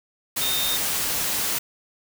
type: tone in noise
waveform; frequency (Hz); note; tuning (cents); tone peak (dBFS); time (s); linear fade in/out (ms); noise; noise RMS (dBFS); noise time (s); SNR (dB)
sine; 3669; A#7; -28; -25; 0.41-0.77; 10; white; -25; 0.36-1.59; -3
effects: none